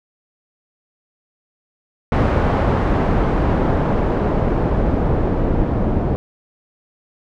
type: noise with low-pass filter sweep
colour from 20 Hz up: pink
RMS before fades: -17 dBFS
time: 2.12-6.16 s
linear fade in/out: 0 ms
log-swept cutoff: 1200 to 540 Hz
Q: 0.7
effects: none